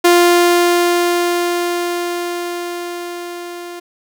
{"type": "tone with level ramp", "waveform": "sawtooth", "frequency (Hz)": 349.2, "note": "F4", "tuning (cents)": 0, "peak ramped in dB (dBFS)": [-3, -24], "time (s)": [0.04, 3.8], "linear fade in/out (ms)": 10, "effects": []}